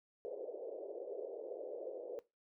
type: band-pass noise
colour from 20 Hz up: pink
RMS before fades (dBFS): -45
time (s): 0.25-2.19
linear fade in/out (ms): 0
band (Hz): 410 to 570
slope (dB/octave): 48
effects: noise-tail reverb RT60 0.2 s tail -17 dB re dry